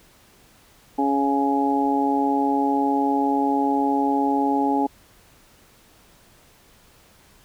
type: harmonic tone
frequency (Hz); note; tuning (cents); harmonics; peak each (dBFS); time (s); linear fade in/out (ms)
139.3; C#3; +9; 2 / 3 / 4 / 5 / 6; -21 / -28 / -33 / -30 / -22; 0.98-4.87; 10
effects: pink hiss -54 dBFS RMS until 7.44 s